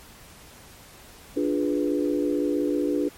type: chord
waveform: sine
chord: D diminished seventh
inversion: none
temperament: equal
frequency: 293.7 / 349.2 / 415.3 / 493.9 Hz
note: D4 / F4 / Ab4 / Cb5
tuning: 0 / 0 / 0 / 0 cents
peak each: -24 / -28 / -29 / -30 dBFS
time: 1.36-3.09 s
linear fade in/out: 10 ms
effects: pink hiss -48 dBFS RMS until 3.17 s + MP3 64 kbps